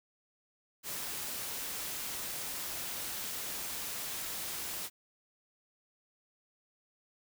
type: noise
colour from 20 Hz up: white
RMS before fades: -39 dBFS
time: 0.83-4.9 s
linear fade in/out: 50 ms
effects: none